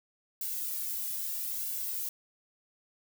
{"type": "noise with flanger", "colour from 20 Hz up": "violet", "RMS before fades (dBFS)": -35, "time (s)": [0.41, 2.09], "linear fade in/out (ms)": 2, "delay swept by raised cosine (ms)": [1.6, 2.2], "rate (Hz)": 0.77, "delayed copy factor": -0.9, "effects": []}